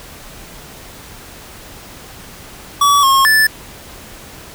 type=tone with pitch steps; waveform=square; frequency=1140 / 1081 / 1750 Hz; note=C#6 / C#6 / A6; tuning=+48 / -44 / -10 cents; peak=-9 dBFS; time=2.81-3.47 s; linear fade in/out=5 ms; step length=220 ms; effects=pink hiss -36 dBFS RMS until 4.54 s